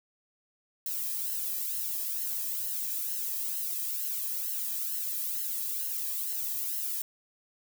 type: noise with flanger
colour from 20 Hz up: violet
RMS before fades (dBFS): -33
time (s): 0.86-7.02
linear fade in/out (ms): 2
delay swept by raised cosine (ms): 0.84 to 1.42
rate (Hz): 2.2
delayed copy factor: -0.8
effects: none